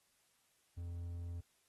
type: tone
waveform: triangle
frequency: 86 Hz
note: F2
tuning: 26 cents flat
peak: -39 dBFS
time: 0.77-1.41 s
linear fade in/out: 10 ms
effects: white hiss -75 dBFS RMS until 1.68 s + AAC 32 kbps